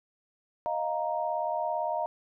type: chord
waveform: sine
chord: Eb suspended second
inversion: none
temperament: just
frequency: 622.3 / 700 / 933.4 Hz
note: Eb5 / F5 / Bb5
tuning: 0 / +4 / +2 cents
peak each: -32 dBFS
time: 0.66-2.06 s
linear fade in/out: 0 ms
effects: none